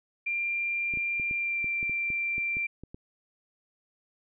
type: tone with pitch glide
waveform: sine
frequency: 2382 to 2360 Hz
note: D7 to D7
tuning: +24 to +8 cents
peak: -27 dBFS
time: 0.26-2.67 s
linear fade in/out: 10 ms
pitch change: -16 cents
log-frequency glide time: 1.35-1.62 s
type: clicks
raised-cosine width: 3 ms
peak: -29 dBFS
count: 12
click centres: 0.938 / 0.973 / 1.198 / 1.311 / 1.644 / 1.829 / 1.896 / 2.103 / 2.381 / 2.569 / 2.836 / 2.945 s
effects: none